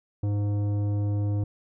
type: tone with tanh clipping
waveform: sine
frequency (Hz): 102.6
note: G#2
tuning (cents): -21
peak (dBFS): -25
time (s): 0.23-1.44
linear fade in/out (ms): 5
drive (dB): 12
effects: none